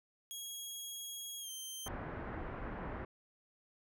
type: tone with pitch glide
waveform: 15% pulse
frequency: 3304 to 3133 Hz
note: G#7 to G7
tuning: -10 to -2 cents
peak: -36 dBFS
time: 0.31-1.88 s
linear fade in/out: 0 ms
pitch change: -92 cents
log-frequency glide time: 1.4-1.5 s
type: low-pass noise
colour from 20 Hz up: pink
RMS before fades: -43 dBFS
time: 1.86-3.05 s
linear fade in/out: 5 ms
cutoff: 1800 Hz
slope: 24 dB/octave
effects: none